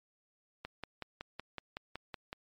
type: click train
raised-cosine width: 0.3 ms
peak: -24 dBFS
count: 10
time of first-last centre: 0.65-2.329 s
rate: 5.36 Hz
effects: MP3 64 kbps